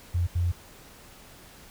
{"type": "tone bursts at uneven times", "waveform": "sine", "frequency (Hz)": 87.31, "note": "F2", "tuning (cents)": 0, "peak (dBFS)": -22, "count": 2, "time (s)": [[0.14, 0.27], [0.35, 0.52]], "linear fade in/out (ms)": 10, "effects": ["pink hiss -50 dBFS RMS until 1.7 s"]}